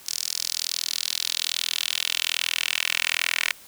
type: tone with high-pass filter sweep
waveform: 10% pulse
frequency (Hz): 41.2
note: E1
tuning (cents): 0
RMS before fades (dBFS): -27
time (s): 0.06-3.52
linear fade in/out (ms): 10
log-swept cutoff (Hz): 5400 to 2200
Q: 2.4
effects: white hiss -48 dBFS RMS until 3.67 s